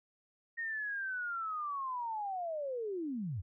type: linear sweep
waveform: sine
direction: down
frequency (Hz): 1864.7 to 77.5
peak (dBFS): -35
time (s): 0.57-3.42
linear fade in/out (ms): 20
effects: none